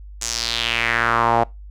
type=tone with band-pass filter sweep; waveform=sawtooth; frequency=116.54 Hz; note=A#2; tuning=in tune; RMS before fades=-20 dBFS; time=0.21-1.44 s; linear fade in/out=10 ms; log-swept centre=7100 to 720 Hz; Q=3.2; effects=noise-tail reverb RT60 0.2 s tail -22 dB re dry + added 50 Hz sine -35 dBFS peak until 1.7 s